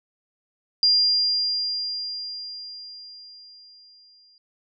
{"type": "tone with exponential decay", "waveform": "sine", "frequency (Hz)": 4800, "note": "D8", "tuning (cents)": 37, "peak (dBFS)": -14, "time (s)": [0.83, 4.38], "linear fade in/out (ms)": 1, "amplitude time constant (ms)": 770, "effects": []}